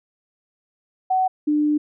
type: tone pair in turn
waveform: sine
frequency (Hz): 750 / 298.7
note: F#5 / D4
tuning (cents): +23 / +29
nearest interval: octave + major third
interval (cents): 1594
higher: first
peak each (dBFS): -16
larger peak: neither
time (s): 1.1-1.28 / 1.47-1.78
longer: second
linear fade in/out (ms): 10
effects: none